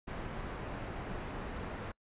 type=low-pass noise; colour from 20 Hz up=pink; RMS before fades=-41 dBFS; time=0.07-1.92 s; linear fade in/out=10 ms; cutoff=1800 Hz; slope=12 dB/octave; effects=noise-tail reverb RT60 0.1 s tail -26 dB re dry + resampled to 8000 Hz